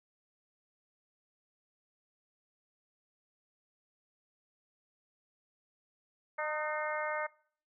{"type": "harmonic tone with a mistuned harmonic", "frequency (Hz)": 304, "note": "D#4", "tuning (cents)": -40, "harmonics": [2, 3, 4, 5, 6, 7], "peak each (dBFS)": [-37, -39, -40, -41, -42, -42], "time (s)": [6.38, 7.27], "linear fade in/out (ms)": 10, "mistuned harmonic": 4, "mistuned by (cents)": 33, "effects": ["noise-tail reverb RT60 0.5 s tail -22 dB re dry"]}